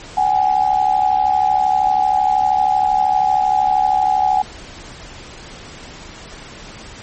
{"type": "tone pair together", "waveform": "sine", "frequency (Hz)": [757.8, 830.6], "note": ["F#5", "G#5"], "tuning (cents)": [41, 0], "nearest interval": "major second", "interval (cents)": 159, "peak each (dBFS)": -15, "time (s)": [0.17, 4.42], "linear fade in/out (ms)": 5, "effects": ["pink hiss -36 dBFS RMS until 7.02 s", "MP3 32 kbps"]}